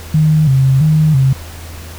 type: tone with vibrato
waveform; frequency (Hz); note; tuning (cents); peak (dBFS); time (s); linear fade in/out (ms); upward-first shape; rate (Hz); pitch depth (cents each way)
sine; 143.9; D3; -35; -7; 0.14-1.33; 5; square; 1.5; 130
effects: added 82 Hz sine -29 dBFS peak until 1.98 s + pink hiss -34 dBFS RMS until 1.98 s